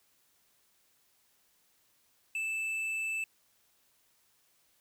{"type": "tone with tanh clipping", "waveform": "sine", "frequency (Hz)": 2637, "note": "E7", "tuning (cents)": 0, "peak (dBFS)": -33, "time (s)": [2.35, 3.24], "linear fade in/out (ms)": 2, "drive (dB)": 7, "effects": ["white hiss -70 dBFS RMS until 4.8 s"]}